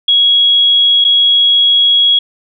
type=tone with dropouts; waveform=sine; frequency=3322 Hz; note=G#7; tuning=in tune; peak=-6 dBFS; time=0.08-2.19 s; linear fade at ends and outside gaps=5 ms; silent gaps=1.043-1.048 s; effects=none